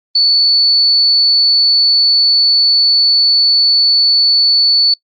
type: tone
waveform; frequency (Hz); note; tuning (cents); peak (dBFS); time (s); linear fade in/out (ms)
sine; 4460; C#8; +10; -7; 0.15-4.94; 5
effects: noise-tail reverb RT60 0.1 s tail -24 dB re dry + Opus 32 kbps